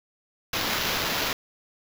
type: noise with sample-and-hold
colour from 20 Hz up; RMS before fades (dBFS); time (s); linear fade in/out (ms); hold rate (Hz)
blue; -27; 0.53-1.33; 2; 8820
effects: none